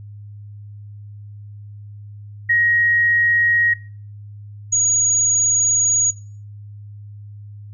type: tone pair in turn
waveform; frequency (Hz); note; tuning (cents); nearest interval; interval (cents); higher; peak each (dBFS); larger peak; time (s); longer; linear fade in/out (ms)
sine; 1887 / 6738; A#6 / G#8; +21 / +24; octave + minor seventh; 2203; second; -13; neither; 2.49-3.74 / 4.72-6.11; second; 10
effects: noise-tail reverb RT60 0.4 s tail -19 dB re dry + added 103 Hz sine -34 dBFS peak until 7.73 s